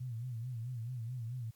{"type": "tone with vibrato", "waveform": "sine", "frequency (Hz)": 120, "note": "B2", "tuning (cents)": -49, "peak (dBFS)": -37, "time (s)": [0, 1.51], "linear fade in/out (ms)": 10, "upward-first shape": "sine", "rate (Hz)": 4.6, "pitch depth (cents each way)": 120, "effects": ["white hiss -70 dBFS RMS until 1.55 s", "MP3 96 kbps"]}